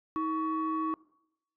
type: tone pair together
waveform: sine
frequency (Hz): 318.4 / 1121.6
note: D#4 / C#6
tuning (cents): +40 / +20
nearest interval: octave + minor seventh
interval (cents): 2180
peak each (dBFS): -30 / -30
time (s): 0.16-0.94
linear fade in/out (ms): 0
effects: noise-tail reverb RT60 0.8 s tail -22 dB re dry + tanh soft clip ceiling -23 dBFS